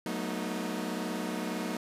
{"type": "chord", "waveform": "sawtooth", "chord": "B dominant seventh", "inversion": "second", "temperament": "equal with one note detuned", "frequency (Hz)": [185, 220, 241.9, 311.1], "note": ["F#3", "A3", "B3", "D#4"], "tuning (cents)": [0, 0, -36, 0], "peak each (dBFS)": -34, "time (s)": [0.06, 1.77], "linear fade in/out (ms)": 2, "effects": ["resampled to 32000 Hz"]}